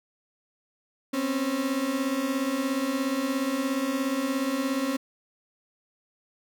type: beating tone pair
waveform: 35% pulse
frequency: 255.6 / 272.6 Hz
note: C4 / C#4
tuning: -40 / -29 cents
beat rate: 17 Hz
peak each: -29 / -25 dBFS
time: 1.13-4.97 s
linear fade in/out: 10 ms
effects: none